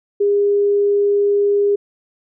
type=tone; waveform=sine; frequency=406.2 Hz; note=G#4; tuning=38 cents flat; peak=-12 dBFS; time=0.2-1.76 s; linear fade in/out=10 ms; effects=none